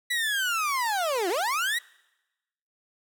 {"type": "linear two-way sweep", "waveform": "30% pulse", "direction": "down then up", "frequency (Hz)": [1975.5, 330, 1975.5], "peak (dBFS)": -22, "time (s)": [0.1, 1.79], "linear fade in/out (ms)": 10, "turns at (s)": 1.29, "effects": ["noise-tail reverb RT60 1.0 s tail -24 dB re dry"]}